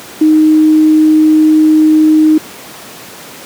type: tone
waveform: sine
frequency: 310.7 Hz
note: D#4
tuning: 2 cents flat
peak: -3 dBFS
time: 0.21-2.38 s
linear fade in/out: 5 ms
effects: pink hiss -30 dBFS RMS until 3.45 s + high-pass 200 Hz 12 dB/octave